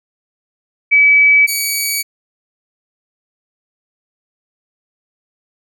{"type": "tone pair in turn", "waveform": ["sine", "10% pulse"], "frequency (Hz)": [2289, 2268], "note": ["D7", "C#7"], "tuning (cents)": [-45, 39], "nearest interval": "unison", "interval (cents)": 16, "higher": "first", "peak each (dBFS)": [-6, -7], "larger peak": "first", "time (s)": [[0.91, 1.47], [1.47, 2.03]], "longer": "neither", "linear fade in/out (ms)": 20, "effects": []}